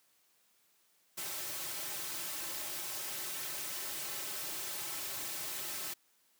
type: noise with comb filter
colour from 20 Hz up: white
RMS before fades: -40 dBFS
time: 1.17-5.94 s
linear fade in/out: 10 ms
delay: 4.2 ms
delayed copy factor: -0.8
effects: white hiss -71 dBFS RMS until 6.39 s + high-pass 150 Hz 12 dB/octave